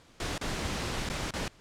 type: noise with dropouts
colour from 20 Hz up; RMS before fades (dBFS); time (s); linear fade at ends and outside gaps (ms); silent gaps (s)
pink; -33; 0.2-1.48; 2; 0.38-0.412 / 1.09-1.098 / 1.308-1.337
effects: pink hiss -58 dBFS RMS until 1.6 s + low-pass 7000 Hz 12 dB/octave